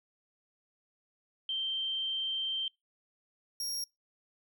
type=tone pair in turn; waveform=sine / sawtooth; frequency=3136 / 5588 Hz; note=G7 / F8; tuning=0 / 0 cents; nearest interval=minor seventh; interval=1000 cents; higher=second; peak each=-31 / -31 dBFS; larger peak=neither; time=1.49-2.68 / 3.6-3.84 s; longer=first; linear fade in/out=2 ms; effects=noise-tail reverb RT60 0.2 s tail -26 dB re dry